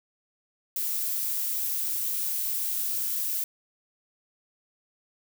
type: noise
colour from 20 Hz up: violet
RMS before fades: -29 dBFS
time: 0.76-3.44 s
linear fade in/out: 2 ms
effects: none